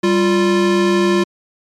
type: tone pair together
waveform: square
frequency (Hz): 195.43 / 349.2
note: G3 / F4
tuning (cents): -5 / 0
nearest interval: minor seventh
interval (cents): 1005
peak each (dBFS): -17 / -14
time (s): 0.03-1.24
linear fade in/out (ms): 10
effects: low-pass 6000 Hz 12 dB/octave + MP3 96 kbps